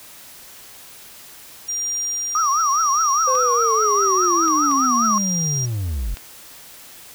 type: tone with tremolo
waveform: sine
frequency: 5700 Hz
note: F8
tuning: 34 cents sharp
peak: -21 dBFS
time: 1.68-5.66 s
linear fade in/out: 10 ms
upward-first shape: sine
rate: 0.89 Hz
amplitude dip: 25%
type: tone with vibrato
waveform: sine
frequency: 1200 Hz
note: D6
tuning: 37 cents sharp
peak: -16 dBFS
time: 2.35-5.18 s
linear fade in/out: 2 ms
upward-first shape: triangle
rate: 4.9 Hz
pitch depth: 220 cents each way
type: linear sweep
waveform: triangle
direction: down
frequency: 523.3 to 40.37 Hz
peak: -19 dBFS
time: 3.27-6.15 s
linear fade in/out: 10 ms
type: clicks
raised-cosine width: 0.2 ms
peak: -17 dBFS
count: 4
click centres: 3.353 / 4.481 / 4.714 / 6.171 s
effects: white hiss -42 dBFS RMS until 7.14 s